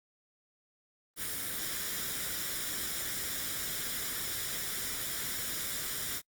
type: noise with comb filter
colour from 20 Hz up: white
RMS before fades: -36 dBFS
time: 1.16-6.22 s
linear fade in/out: 50 ms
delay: 0.56 ms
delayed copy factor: +0.55
effects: noise-tail reverb RT60 0.1 s tail -26 dB re dry + Opus 32 kbps